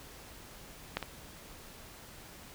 clicks, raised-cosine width 0.3 ms, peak -15 / -21 dBFS, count 2, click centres 0.97 / 1.027 s, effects pink hiss -51 dBFS RMS until 2.54 s

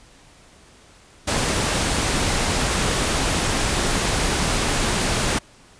pink noise, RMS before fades -21 dBFS, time 1.27-5.39 s, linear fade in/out 10 ms, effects pink hiss -50 dBFS RMS until 5.79 s + resampled to 22050 Hz

